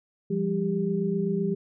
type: tone cluster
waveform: sine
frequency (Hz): 172.4 / 200.2 / 396.8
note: F3 / G3 / G4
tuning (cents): -22 / +37 / +21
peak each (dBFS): -28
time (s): 0.3-1.55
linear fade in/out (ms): 10
effects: none